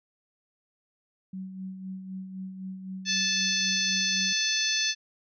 sine tone with tremolo, 188.7 Hz, F#3, 34 cents sharp, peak -33 dBFS, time 1.33-4.33 s, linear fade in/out 5 ms, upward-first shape sine, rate 3.9 Hz, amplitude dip 50%
harmonic tone, 875 Hz, A5, 10 cents flat, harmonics 2 / 3 / 4 / 5 / 6 / 7, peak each -33 / -32 / -31 / -30 / -32 / -31 dBFS, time 3.05-4.95 s, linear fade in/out 50 ms
effects none

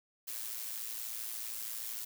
blue noise with amplitude modulation, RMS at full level -38 dBFS, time 0.27-2.05 s, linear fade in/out 10 ms, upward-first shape sine, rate 113 Hz, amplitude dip 60%, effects none

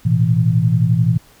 sine chord, A suspended second, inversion none, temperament equal with one note detuned, 111.99 / 123.47 / 164.81 Hz, A2 / B2 / E3, +31 / 0 / 0 cents, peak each -16 dBFS, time 0.05-1.18 s, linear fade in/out 10 ms, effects pink hiss -49 dBFS RMS until 1.4 s

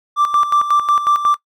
triangle tone with tremolo, 1174.7 Hz, D6, in tune, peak -7 dBFS, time 0.16-1.37 s, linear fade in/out 50 ms, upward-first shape square, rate 5.5 Hz, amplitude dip 70%, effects noise-tail reverb RT60 0.1 s tail -21 dB re dry + tanh soft clip ceiling -4 dBFS

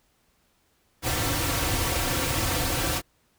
pink noise with comb filter, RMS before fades -26 dBFS, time 1.02-3.02 s, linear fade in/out 50 ms, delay 4.8 ms, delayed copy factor -0.75, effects pink hiss -67 dBFS RMS until 3.38 s

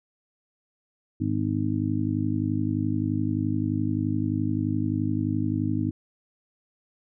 harmonic tone, 51.6 Hz, G#1, 10 cents flat, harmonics 2 / 3 / 4 / 5 / 6, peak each -28 / -32 / -34 / -28 / -29 dBFS, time 1.2-5.91 s, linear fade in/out 10 ms, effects none

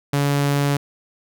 sawtooth tone, 142.3 Hz, C#3, 46 cents sharp, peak -13 dBFS, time 0.13-0.77 s, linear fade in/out 5 ms, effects none

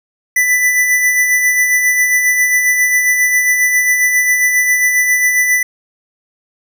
square tone with tremolo, 1988 Hz, B6, 11 cents sharp, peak -9 dBFS, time 0.36-5.63 s, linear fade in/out 5 ms, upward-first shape sine, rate 7.4 Hz, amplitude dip 40%, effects none

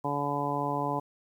harmonic tone, 143.4 Hz, D3, 41 cents flat, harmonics 1 / 2 / 3 / 4 / 5 / 6 / 7, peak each -36 / -35 / -37 / -37 / -36 / -34 / -33 dBFS, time 0.04-1 s, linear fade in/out 10 ms, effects 10-bit

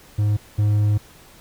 triangle tone pair in turn, 104.5 / 104.5 Hz, G#2 / G#2, +11 / +11 cents, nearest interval unison, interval 0 cents, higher neither, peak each -14 / -13 dBFS, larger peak second, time 0.18-0.37 / 0.58-0.98 s, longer second, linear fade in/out 10 ms, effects pink hiss -48 dBFS RMS until 1.4 s

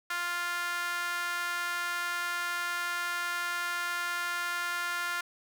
sawtooth tone with high-pass filter, 349.2 Hz, F4, in tune, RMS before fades -33 dBFS, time 0.1-5.21 s, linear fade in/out 5 ms, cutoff 1400 Hz, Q 2.9, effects none

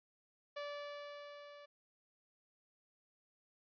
sawtooth tone with level ramp, 580 Hz, D5, 22 cents flat, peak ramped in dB -37 to -50 dBFS, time 0.56-1.66 s, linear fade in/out 10 ms, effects resampled to 11025 Hz

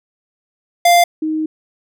square / sine tone pair in turn, 696 / 312.6 Hz, F5 / D#4, -6 / +8 cents, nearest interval octave + major second, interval 1386 cents, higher first, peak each -8 / -16 dBFS, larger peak first, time 0.85-1.04 / 1.22-1.46 s, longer second, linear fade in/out 5 ms, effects none

